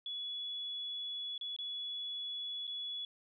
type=tone with dropouts; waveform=sine; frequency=3398 Hz; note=G#7; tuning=39 cents sharp; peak=-38 dBFS; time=0.06-3.05 s; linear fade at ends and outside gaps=2 ms; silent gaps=1.379-1.411 / 1.564-1.587 / 2.67-2.676 s; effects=none